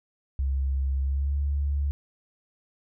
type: tone with pitch glide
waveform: sine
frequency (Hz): 67.5 to 71.1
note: C#2 to C#2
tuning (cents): -45 to +45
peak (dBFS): -23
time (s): 0.39-1.91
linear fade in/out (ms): 0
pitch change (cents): +90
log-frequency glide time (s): 1.01-1.38
effects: none